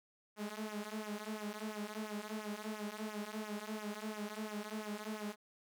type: tone with flanger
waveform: sawtooth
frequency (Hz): 212.4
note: G#3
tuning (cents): +39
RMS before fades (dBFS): -43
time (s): 0.36-5.36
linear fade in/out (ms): 50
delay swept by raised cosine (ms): 0.22 to 5.12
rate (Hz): 2.9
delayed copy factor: -0.85
effects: none